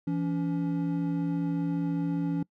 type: tone pair together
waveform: triangle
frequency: 168.3 / 283 Hz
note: E3 / C#4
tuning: +36 / +36 cents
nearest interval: major sixth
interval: 900 cents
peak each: -27 dBFS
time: 0.07-2.43 s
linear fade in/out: 5 ms
effects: noise-tail reverb RT60 0.1 s tail -24 dB re dry